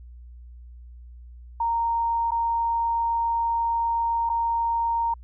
sine tone with dropouts, 927 Hz, A#5, 10 cents flat, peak -21 dBFS, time 1.6-5.14 s, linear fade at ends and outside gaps 5 ms, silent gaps 2.308-2.317 / 4.293-4.298 s, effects added 60 Hz sine -41 dBFS peak until 5.23 s

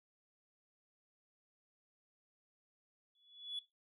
sine tone with exponential growth, 3413 Hz, G#7, 47 cents sharp, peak -36 dBFS, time 3.15-3.59 s, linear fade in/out 2 ms, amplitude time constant 95 ms, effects noise-tail reverb RT60 0.2 s tail -17 dB re dry + tanh soft clip ceiling -35 dBFS

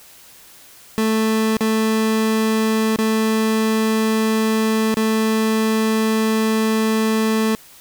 30% pulse tone with dropouts, 220 Hz, A3, in tune, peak -13 dBFS, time 0.98-7.55 s, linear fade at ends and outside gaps 0 ms, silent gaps 1.568-1.608 / 2.961-2.987 / 4.943-4.97 s, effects white hiss -45 dBFS RMS until 7.8 s

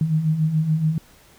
sine beating tone pair, 151.7 / 158.7 Hz, D#3 / D#3, -44 / +35 cents, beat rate 7 Hz, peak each -25 / -18 dBFS, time 0.01-0.98 s, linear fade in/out 2 ms, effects pink hiss -52 dBFS RMS until 1.38 s

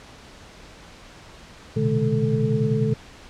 sine tone cluster, 120.8 / 131.1 / 149.9 / 212.6 / 440.3 Hz, B2 / C3 / D3 / G#3 / A4, -38 / +4 / +36 / +41 / +1 cents, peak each -25 dBFS, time 1.76-2.94 s, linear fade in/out 10 ms, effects pink hiss -45 dBFS RMS until 3.29 s + low-pass 6000 Hz 12 dB/octave

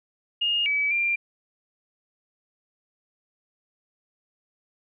sine tone with pitch steps, 2843 / 2289 / 2381 Hz, F7 / D7 / D7, +30 / -45 / +23 cents, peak -21 dBFS, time 0.41-1.16 s, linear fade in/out 10 ms, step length 250 ms, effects none

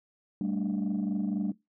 sine chord, G suspended second, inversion none, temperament equal with one note detuned, 196 / 220 / 292.8 Hz, G3 / A3 / D4, 0 / 0 / -5 cents, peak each -29 / -31 / -32 dBFS, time 0.41-1.52 s, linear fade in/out 2 ms, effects noise-tail reverb RT60 0.2 s tail -22 dB re dry + tanh soft clip ceiling -23 dBFS

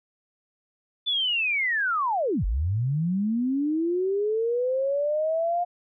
sine linear two-way sweep, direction down then up, 3520 to 43 to 711 Hz, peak -22 dBFS, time 1.06-5.65 s, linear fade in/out 20 ms, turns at 2.45 s, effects none

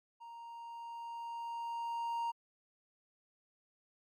triangle tone with level ramp, 932.3 Hz, A#5, in tune, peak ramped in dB -46 to -31 dBFS, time 0.2-2.32 s, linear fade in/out 20 ms, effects MP3 96 kbps

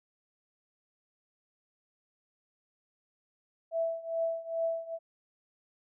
sine tone with tremolo, 660 Hz, E5, 2 cents sharp, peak -26 dBFS, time 3.71-4.99 s, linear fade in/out 50 ms, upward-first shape triangle, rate 2.4 Hz, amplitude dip 90%, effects none

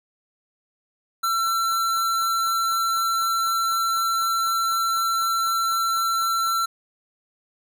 square tone, 1348 Hz, E6, 38 cents sharp, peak -21 dBFS, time 1.23-6.66 s, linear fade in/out 10 ms, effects none

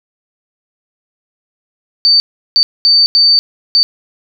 sine tone bursts at uneven times, 4580 Hz, D8, 44 cents flat, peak -5 dBFS, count 5, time 2.05-2.2 / 2.56-2.63 / 2.85-3.06 / 3.15-3.39 / 3.75-3.83 s, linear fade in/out 0 ms, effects none

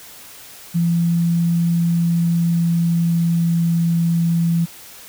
sine tone with pitch glide, 169.6 to 168.04 Hz, E3 to E3, +50 to +34 cents, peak -14 dBFS, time 0.74-4.66 s, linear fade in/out 20 ms, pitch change -16 cents, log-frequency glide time 1.91-3.77 s, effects white hiss -40 dBFS RMS until 5.08 s

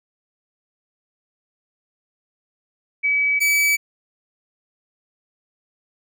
sine / 45% pulse tone pair in turn, 2284 / 2293 Hz, D7 / D7, -49 / -42 cents, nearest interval unison, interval 7 cents, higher second, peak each -16 / -15 dBFS, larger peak second, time 3.03-3.4 / 3.4-3.77 s, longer neither, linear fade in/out 20 ms, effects none

